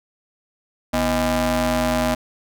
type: ring-modulated tone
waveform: sawtooth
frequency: 190.1 Hz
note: F#3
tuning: 47 cents sharp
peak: -11 dBFS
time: 0.93-2.15 s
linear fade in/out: 10 ms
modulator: 435 Hz
effects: none